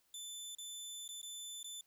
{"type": "tone with dropouts", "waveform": "20% pulse", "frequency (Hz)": 3520, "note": "A7", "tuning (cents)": 0, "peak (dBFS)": -39, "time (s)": [0.14, 1.81], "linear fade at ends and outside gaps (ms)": 2, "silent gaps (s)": [[0.55, 0.584], [1.079, 1.089], [1.216, 1.229], [1.63, 1.643]], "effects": ["white hiss -75 dBFS RMS until 1.86 s"]}